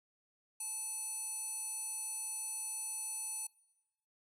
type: tone with band-pass filter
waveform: square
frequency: 867 Hz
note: A5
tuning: 26 cents flat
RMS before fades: -41 dBFS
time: 0.6-3.47 s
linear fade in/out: 5 ms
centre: 9400 Hz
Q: 6.9
effects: noise-tail reverb RT60 1.0 s tail -23 dB re dry